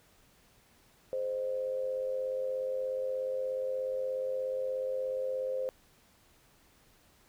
sine tone with amplitude modulation, 520 Hz, C5, 11 cents flat, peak -28 dBFS, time 1.13-5.69 s, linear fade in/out 0 ms, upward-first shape sine, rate 96.8 Hz, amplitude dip 60%, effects pink hiss -64 dBFS RMS until 7.28 s

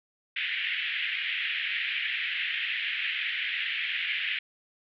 pink band-pass noise, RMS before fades -31 dBFS, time 0.36-4.39 s, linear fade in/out 5 ms, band 1800 to 3200 Hz, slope 48 dB/octave, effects none

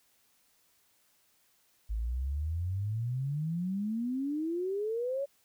sine exponential sweep, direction up, 51.91 to 570 Hz, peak -30 dBFS, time 1.89-5.26 s, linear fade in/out 20 ms, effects white hiss -69 dBFS RMS until 5.44 s

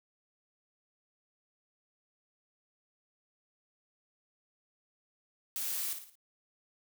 blue noise with echo, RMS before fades -36 dBFS, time 5.56-5.93 s, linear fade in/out 0 ms, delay 56 ms, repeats 4, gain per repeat -7 dB, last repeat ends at 6.154 s, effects none

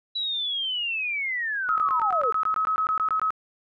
sine linear sweep, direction down, 3951 to 426 Hz, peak -25 dBFS, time 0.15-2.31 s, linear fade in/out 10 ms
sine tone bursts, 1281 Hz, E6, 50 cents flat, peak -21 dBFS, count 15, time 1.69-3.305 s, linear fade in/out 0 ms, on 89 ms, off 20 ms
effects none

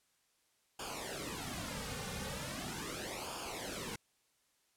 pink noise with flanger, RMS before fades -42 dBFS, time 0.79-3.96 s, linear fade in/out 5 ms, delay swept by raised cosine 0.5 to 3.1 ms, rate 0.39 Hz, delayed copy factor -0.8, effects white hiss -75 dBFS RMS until 4.76 s + low-pass 11000 Hz 12 dB/octave

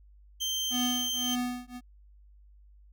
30% pulse tone, 3136 Hz, G7, in tune, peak -26 dBFS, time 0.4-1.36 s, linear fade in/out 20 ms
square tone with tremolo, 246.9 Hz, B3, in tune, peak -28 dBFS, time 0.7-1.81 s, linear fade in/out 50 ms, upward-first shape triangle, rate 1.8 Hz, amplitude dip 100%
effects added 50 Hz sine -53 dBFS peak until 2.92 s

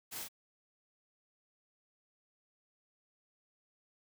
white noise with echo, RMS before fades -44 dBFS, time 0.11-0.25 s, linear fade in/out 20 ms, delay 37 ms, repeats 1, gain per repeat -2 dB, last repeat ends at 0.287 s, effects none

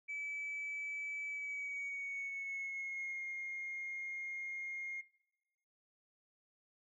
sine tone with pitch glide, 2300 to 2134 Hz, D7 to C7, -37 to +34 cents, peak -38 dBFS, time 0.08-5.02 s, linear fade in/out 20 ms, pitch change -129 cents, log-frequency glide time 1.27-3.24 s, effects noise-tail reverb RT60 1.0 s tail -18 dB re dry + tanh soft clip ceiling -36 dBFS

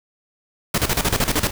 pink noise with tremolo, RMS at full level -18 dBFS, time 0.74-1.51 s, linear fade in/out 5 ms, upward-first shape square, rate 13 Hz, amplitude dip 75%, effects none

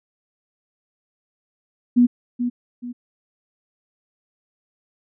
sine tone with echo, 243.6 Hz, B3, 24 cents flat, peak -10 dBFS, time 1.96-2.07 s, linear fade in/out 20 ms, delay 430 ms, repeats 2, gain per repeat -9 dB, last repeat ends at 2.93 s, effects none

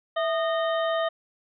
harmonic tone with a mistuned harmonic, 616 Hz, D#5, 17 cents flat, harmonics 1 / 2 / 3 / 5 / 6, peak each -24 / -30 / -34 / -38 / -40 dBFS, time 0.16-1.09 s, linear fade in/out 10 ms, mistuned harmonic 1, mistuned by +110 cents, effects none

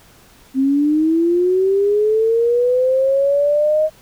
sine linear sweep, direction up, 260.9 to 628 Hz, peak -12 dBFS, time 0.54-3.9 s, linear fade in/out 50 ms, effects pink hiss -48 dBFS RMS until 4.01 s

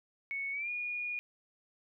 sine tone with pitch glide, 2214 to 2442 Hz, C#7 to D#7, -3 to -33 cents, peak -34 dBFS, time 0.31-1.19 s, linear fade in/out 0 ms, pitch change +170 cents, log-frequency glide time 0.52-0.7 s, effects none

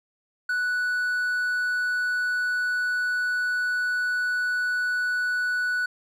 triangle tone, 1480 Hz, F#6, in tune, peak -21 dBFS, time 0.49-5.86 s, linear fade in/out 5 ms, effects none

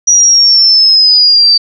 sine linear sweep, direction down, 5820 to 4616 Hz, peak -3 dBFS, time 0.07-1.58 s, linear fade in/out 10 ms, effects none

